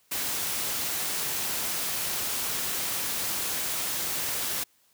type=noise; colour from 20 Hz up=white; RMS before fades=-30 dBFS; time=0.11-4.64 s; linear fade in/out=10 ms; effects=white hiss -65 dBFS RMS until 4.93 s + high-pass 60 Hz 12 dB/octave